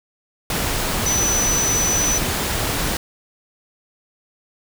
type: tone in noise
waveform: sine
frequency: 5990 Hz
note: F#8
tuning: 20 cents sharp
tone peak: -18 dBFS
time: 1.06-2.18 s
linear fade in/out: 2 ms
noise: pink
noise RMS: -22 dBFS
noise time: 0.5-2.97 s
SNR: +1 dB
effects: none